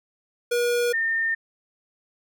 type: tone pair in turn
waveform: square / sine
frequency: 480.6 / 1814.5 Hz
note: B4 / A#6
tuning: -47 / -47 cents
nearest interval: octave + major seventh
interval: 2300 cents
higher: second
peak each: -21 dBFS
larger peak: neither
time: 0.51-0.93 / 0.93-1.35 s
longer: neither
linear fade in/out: 10 ms
effects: none